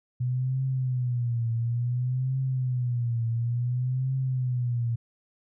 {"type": "tone with vibrato", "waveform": "sine", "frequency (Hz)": 123.47, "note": "B2", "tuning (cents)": 0, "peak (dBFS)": -24, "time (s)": [0.2, 4.96], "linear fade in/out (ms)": 10, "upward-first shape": "triangle", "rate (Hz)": 0.57, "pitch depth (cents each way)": 130, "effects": []}